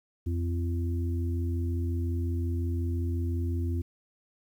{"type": "harmonic tone", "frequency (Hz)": 85.6, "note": "F2", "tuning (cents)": -34, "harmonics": [1, 3, 4], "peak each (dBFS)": [-27, -37, -39], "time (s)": [0.26, 3.82], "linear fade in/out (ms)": 10, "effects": ["10-bit"]}